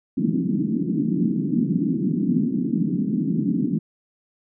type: band-pass noise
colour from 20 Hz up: pink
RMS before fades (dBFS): -22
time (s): 0.17-3.79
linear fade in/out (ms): 10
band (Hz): 160 to 310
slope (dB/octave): 48
effects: none